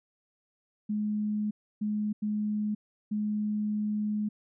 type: tone bursts at uneven times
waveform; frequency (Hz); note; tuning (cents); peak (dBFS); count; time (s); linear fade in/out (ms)
sine; 210.7; G#3; +25; -27; 4; 0.89-1.51 / 1.81-2.13 / 2.22-2.75 / 3.11-4.29; 10
effects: none